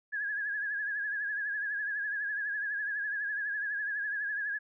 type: tone with vibrato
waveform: sine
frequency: 1667 Hz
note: G#6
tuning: 6 cents sharp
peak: -31 dBFS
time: 0.12-4.59 s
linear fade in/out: 20 ms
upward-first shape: triangle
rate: 12 Hz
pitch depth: 79 cents each way
effects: none